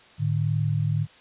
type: tone pair together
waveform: sine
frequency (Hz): 108.29 / 149.9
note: A2 / D3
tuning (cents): -27 / +36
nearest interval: tritone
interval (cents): 563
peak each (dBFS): -24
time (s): 0.18-1.07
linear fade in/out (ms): 50
effects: white hiss -52 dBFS RMS until 1.2 s + resampled to 8000 Hz